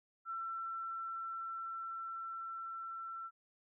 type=tone with level ramp; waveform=sine; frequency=1344 Hz; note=E6; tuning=33 cents sharp; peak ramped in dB=-38 to -42 dBFS; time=0.25-3.31 s; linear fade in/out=50 ms; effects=none